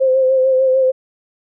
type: tone with vibrato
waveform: sine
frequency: 523.3 Hz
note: C5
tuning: in tune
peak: -10 dBFS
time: 0-0.92 s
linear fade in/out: 20 ms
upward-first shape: sine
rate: 6.7 Hz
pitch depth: 30 cents each way
effects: none